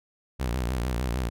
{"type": "tone with vibrato", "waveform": "sawtooth", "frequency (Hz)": 61.74, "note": "B1", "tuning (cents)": 0, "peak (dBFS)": -22, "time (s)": [0.39, 1.3], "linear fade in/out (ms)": 20, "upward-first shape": "sine", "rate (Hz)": 6.6, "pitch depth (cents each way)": 130, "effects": []}